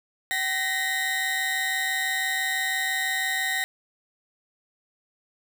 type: tone cluster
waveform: 35% pulse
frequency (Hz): 764 / 1870 / 2016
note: G5 / A#6 / B6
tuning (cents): -45 / +5 / +35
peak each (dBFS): -32 / -24 / -30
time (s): 0.31-3.64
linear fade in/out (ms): 0
effects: none